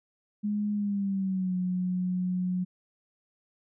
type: tone with pitch glide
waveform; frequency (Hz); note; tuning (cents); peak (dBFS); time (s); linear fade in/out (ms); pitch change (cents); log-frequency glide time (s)
sine; 207.9 to 182.04; G#3 to F#3; +2 to -28; -26; 0.43-2.65; 20; -230; 0.73-1.56
effects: none